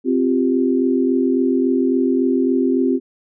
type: chord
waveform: sine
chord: C suspended fourth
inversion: none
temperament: just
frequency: 261.6 / 348.8 / 392.4 Hz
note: C4 / F4 / G4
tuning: 0 / -2 / +2 cents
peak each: -16 / -20 / -21 dBFS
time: 0.04-3 s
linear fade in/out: 50 ms
effects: none